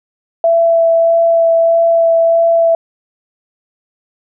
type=tone with vibrato; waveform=sine; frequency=666 Hz; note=E5; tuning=18 cents sharp; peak=-7 dBFS; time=0.44-2.75 s; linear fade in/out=2 ms; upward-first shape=sine; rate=1.6 Hz; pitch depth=9 cents each way; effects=none